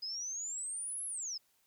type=exponential two-way sweep; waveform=sine; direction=up then down; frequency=4978 to 11175 to 4978 Hz; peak=-37 dBFS; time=0.02-1.38 s; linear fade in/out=10 ms; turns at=1.05 s; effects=white hiss -73 dBFS RMS until 1.66 s